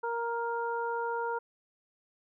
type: harmonic tone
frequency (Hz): 467.5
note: A#4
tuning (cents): +5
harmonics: 1 / 2 / 3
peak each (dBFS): -34 / -33 / -38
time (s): 0.03-1.39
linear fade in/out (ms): 10
effects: none